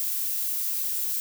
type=noise; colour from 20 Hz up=violet; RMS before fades=-28 dBFS; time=0-1.2 s; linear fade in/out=0 ms; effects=none